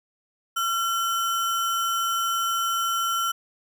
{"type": "tone with sample-and-hold", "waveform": "sine", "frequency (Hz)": 1363, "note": "F6", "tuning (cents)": -43, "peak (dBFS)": -22, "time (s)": [0.56, 3.32], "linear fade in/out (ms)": 10, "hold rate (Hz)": 4410, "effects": []}